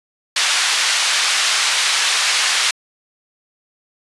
white band-pass noise, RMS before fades -17 dBFS, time 0.36-2.71 s, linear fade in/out 5 ms, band 1200 to 5100 Hz, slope 12 dB/octave, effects resampled to 24000 Hz

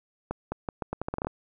accelerating click train, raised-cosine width 1 ms, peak -16 dBFS, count 12, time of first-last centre 0.31-1.27 s, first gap 210 ms, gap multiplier 0.8, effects none

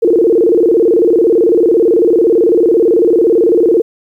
sine tone with vibrato, 398.6 Hz, G4, 29 cents sharp, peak -6 dBFS, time 0.02-3.82 s, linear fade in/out 10 ms, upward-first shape square, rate 18 Hz, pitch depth 240 cents each way, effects 8-bit

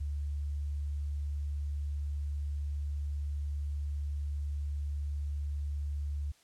sine tone, 72.5 Hz, D2, 22 cents flat, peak -32 dBFS, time 0-6.32 s, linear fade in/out 10 ms, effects white hiss -65 dBFS RMS until 6.43 s + low-pass 9000 Hz 12 dB/octave

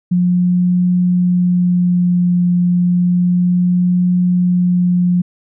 sine tone with vibrato, 178.1 Hz, F3, 34 cents sharp, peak -10 dBFS, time 0.11-5.22 s, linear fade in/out 10 ms, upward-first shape triangle, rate 0.31 Hz, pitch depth 13 cents each way, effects none

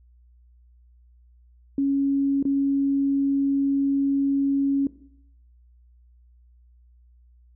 sine tone with dropouts, 276.9 Hz, C#4, 2 cents flat, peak -19 dBFS, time 1.78-4.87 s, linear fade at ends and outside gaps 2 ms, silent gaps 2.427-2.452 s, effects noise-tail reverb RT60 0.7 s tail -17 dB re dry + added 60 Hz sine -52 dBFS peak until 7.55 s

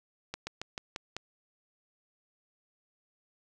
slowing click train, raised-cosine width 0.2 ms, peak -19 dBFS, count 6, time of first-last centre 0.34-1.166 s, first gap 130 ms, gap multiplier 1.12, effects none

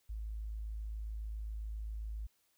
sine tone, 53.7 Hz, A1, 41 cents flat, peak -38 dBFS, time 0.09-2.27 s, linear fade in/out 10 ms, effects white hiss -75 dBFS RMS until 2.57 s

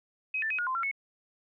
sine tone with pitch steps, 2533 / 1772 / 2530 / 1436 / 1038 / 1362 / 2201 Hz, D#7 / A6 / D#7 / F6 / C6 / F6 / C#7, +30 / +12 / +28 / +48 / -14 / -44 / -13 cents, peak -28 dBFS, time 0.34-0.914 s, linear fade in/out 5 ms, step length 82 ms, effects none

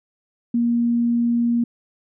sine tone, 236.3 Hz, A#3, 24 cents sharp, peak -16 dBFS, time 0.54-1.64 s, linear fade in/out 5 ms, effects none

